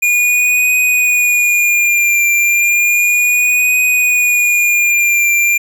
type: tone with vibrato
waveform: square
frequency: 2432 Hz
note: D#7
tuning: 40 cents flat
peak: -10 dBFS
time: 0.02-5.58 s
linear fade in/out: 10 ms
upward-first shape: triangle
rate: 0.33 Hz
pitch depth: 45 cents each way
effects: none